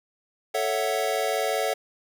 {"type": "chord", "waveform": "square", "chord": "F# minor seventh", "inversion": "first", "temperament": "equal", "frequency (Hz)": [440, 554.4, 659.3, 740], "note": ["A4", "C#5", "E5", "F#5"], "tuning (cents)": [0, 0, 0, 0], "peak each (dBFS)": -30, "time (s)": [0.54, 1.74], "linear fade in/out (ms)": 10, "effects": []}